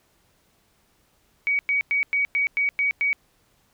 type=tone bursts; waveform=sine; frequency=2259 Hz; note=C#7; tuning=32 cents sharp; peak=-19 dBFS; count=8; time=1.47-3.13 s; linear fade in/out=0 ms; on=120 ms; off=100 ms; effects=pink hiss -64 dBFS RMS until 3.73 s